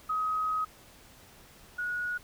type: tone pair in turn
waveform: sine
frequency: 1264 / 1455.6 Hz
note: D#6 / F#6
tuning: +27 / -29 cents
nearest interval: major second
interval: 244 cents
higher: second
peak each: -27 / -30 dBFS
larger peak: first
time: 0.09-0.65 / 1.78-2.18 s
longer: first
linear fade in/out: 10 ms
effects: pink hiss -55 dBFS RMS until 2.23 s